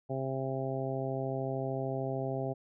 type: harmonic tone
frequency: 133.2 Hz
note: C3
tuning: 31 cents sharp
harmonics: 1 / 2 / 3 / 4 / 5 / 6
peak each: -36 / -40 / -38 / -40 / -38 / -44 dBFS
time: 0.09-2.54 s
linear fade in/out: 20 ms
effects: none